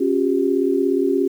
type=tone cluster; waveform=sine; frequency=274.9 / 360.4 / 397.4 Hz; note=C#4 / F#4 / G4; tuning=-14 / -45 / +24 cents; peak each=-20 dBFS; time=0-1.28 s; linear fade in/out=10 ms; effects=8-bit